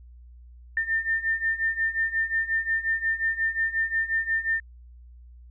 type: beating tone pair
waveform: sine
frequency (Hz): 1800 / 1805.6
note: A6 / A6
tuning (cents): +39 / +44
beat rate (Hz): 5.6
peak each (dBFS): -28 / -25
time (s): 0.77-4.6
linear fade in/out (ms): 2
effects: added 60 Hz sine -45 dBFS peak until 5.5 s